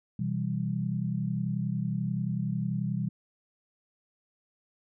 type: chord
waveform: sine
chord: E minor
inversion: second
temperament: equal with one note detuned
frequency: 126.36 / 164.81 / 196 Hz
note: B2 / E3 / G3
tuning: +40 / 0 / 0 cents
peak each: -32 dBFS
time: 0.19-3.09 s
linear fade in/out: 5 ms
effects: none